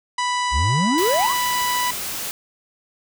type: harmonic tone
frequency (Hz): 987.8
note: B5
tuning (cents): 0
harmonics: 1 / 2 / 3 / 4 / 5 / 6 / 7 / 8 / 9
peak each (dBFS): -21 / -27 / -31 / -33 / -35 / -37 / -38 / -39 / -40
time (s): 0.18-1.91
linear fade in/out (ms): 5
type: exponential sweep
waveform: triangle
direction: up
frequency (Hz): 58.27 to 1224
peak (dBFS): -16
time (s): 0.51-1.34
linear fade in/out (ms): 50
type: noise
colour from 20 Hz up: white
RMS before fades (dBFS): -28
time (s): 0.98-2.31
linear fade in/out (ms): 0
effects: none